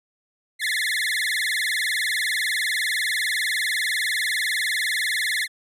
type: tone with vibrato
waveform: 30% pulse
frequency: 1900 Hz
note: A#6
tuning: 33 cents sharp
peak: -19 dBFS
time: 0.59-5.48 s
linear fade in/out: 50 ms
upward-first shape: sine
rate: 20 Hz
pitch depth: 200 cents each way
effects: resampled to 32000 Hz